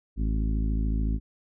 harmonic tone, 53.8 Hz, A1, 38 cents flat, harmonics 1 / 2 / 3 / 4 / 5 / 6 / 7, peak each -24 / -35 / -36 / -35 / -36 / -48 / -48 dBFS, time 0.16-1.2 s, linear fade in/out 50 ms, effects none

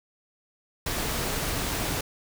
pink noise, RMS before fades -29 dBFS, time 0.86-2.01 s, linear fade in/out 5 ms, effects none

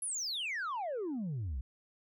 sine exponential sweep, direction down, 11175 to 56.8 Hz, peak -32 dBFS, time 0.02-1.61 s, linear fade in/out 5 ms, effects tanh soft clip ceiling -33 dBFS

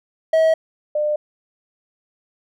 triangle / sine tone pair in turn, 642 / 600 Hz, E5 / D5, -46 / +37 cents, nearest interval minor second, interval 117 cents, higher first, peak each -10 / -17 dBFS, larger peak first, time 0.33-0.54 / 0.95-1.16 s, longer neither, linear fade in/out 5 ms, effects none

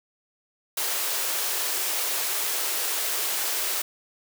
white high-pass noise, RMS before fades -27 dBFS, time 0.77-3.82 s, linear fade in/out 5 ms, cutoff 330 Hz, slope 48 dB/octave, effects none

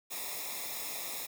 white noise with comb filter, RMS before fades -39 dBFS, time 0.1-1.27 s, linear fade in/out 20 ms, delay 0.66 ms, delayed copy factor -0.8, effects none

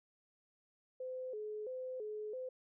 sine tone with vibrato, 466.9 Hz, A#4, 3 cents sharp, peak -40 dBFS, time 1-2.49 s, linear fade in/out 5 ms, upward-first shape square, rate 1.5 Hz, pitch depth 160 cents each way, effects none

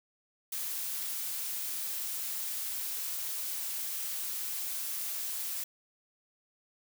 blue noise, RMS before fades -36 dBFS, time 0.52-5.64 s, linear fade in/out 5 ms, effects none

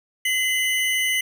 square tone pair together, 2048 / 2962 Hz, C7 / F#7, -38 / +1 cents, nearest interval tritone, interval 639 cents, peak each -22 / -25 dBFS, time 0.25-1.21 s, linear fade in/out 5 ms, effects none

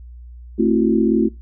sine chord, F# half-diminished seventh, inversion first, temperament just, 222 / 266.4 / 333 / 370 Hz, A3 / C4 / E4 / F#4, +16 / +31 / +18 / 0 cents, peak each -17 / -20 / -18 / -20 dBFS, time 0.58-1.29 s, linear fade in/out 20 ms, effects noise-tail reverb RT60 0.2 s tail -22 dB re dry + added 60 Hz sine -35 dBFS peak until 1.41 s

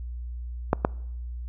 clicks, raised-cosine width 1 ms, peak -5 dBFS, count 2, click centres 0.731 / 0.849 s, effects noise-tail reverb RT60 0.8 s tail -25 dB re dry + added 60 Hz sine -32 dBFS peak until 1.48 s

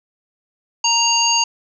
harmonic tone, 932.3 Hz, A#5, in tune, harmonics 1 / 3 / 5 / 7, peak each -19 / -19 / -19 / -19 dBFS, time 0.84-1.44 s, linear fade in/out 5 ms, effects none

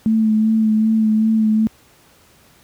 sine tone with vibrato, 218.9 Hz, A3, 9 cents flat, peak -12 dBFS, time 0.06-1.67 s, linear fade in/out 0 ms, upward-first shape sine, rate 2.6 Hz, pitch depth 23 cents each way, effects pink hiss -51 dBFS RMS until 2.63 s + high-pass 60 Hz 12 dB/octave

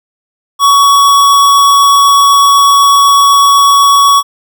square tone, 1123 Hz, C#6, 22 cents sharp, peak -4 dBFS, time 0.59-4.23 s, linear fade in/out 50 ms, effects none

